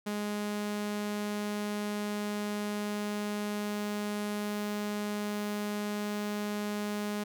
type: tone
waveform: sawtooth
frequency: 207.7 Hz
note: G#3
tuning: in tune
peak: -28 dBFS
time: 0.06-7.24 s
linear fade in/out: 10 ms
effects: none